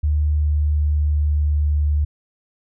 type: tone with pitch glide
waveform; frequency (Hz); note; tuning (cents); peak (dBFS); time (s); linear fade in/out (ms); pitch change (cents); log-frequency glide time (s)
sine; 74.9 to 74.08; D2 to D2; +35 to +16; -15; 0.03-2.05; 10; -19; 0.3-1.85
effects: none